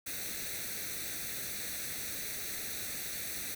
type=noise with comb filter; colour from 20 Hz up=white; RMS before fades=-39 dBFS; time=0.06-3.55 s; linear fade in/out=10 ms; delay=0.49 ms; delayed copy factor=+0.75; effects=none